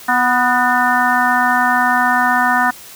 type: harmonic tone with a mistuned harmonic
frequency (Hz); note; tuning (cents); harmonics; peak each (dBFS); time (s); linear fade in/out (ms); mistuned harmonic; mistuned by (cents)
246.9; B3; 0; 1 / 3 / 4 / 5 / 6 / 7; -22 / -17 / -18 / -20 / -18 / -18; 0.08-2.71; 10; 7; +68
effects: white hiss -37 dBFS RMS until 2.95 s